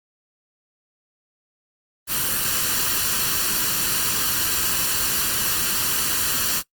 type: noise with comb filter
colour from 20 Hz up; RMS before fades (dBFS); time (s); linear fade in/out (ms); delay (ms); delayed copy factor
white; -22; 2.07-6.63; 50; 0.69; +0.55
effects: noise-tail reverb RT60 0.1 s tail -19 dB re dry + Opus 32 kbps